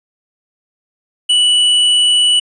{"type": "tone with hard clipping", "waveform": "triangle", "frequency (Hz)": 2956, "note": "F#7", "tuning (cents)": -2, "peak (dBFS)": -10, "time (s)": [1.29, 2.4], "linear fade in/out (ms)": 10, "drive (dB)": 10, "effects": ["resampled to 24000 Hz"]}